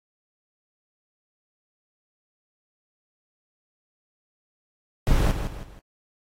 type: noise with echo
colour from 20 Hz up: brown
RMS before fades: -19 dBFS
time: 5.07-5.31 s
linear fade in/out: 0 ms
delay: 160 ms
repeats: 3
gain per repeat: -8 dB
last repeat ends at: 5.79 s
effects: AAC 48 kbps